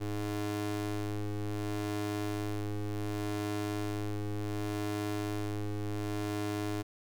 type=ring-modulated tone; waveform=30% pulse; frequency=103.83 Hz; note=G#2; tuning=in tune; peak=-27 dBFS; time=0-6.83 s; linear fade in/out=20 ms; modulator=208 Hz; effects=none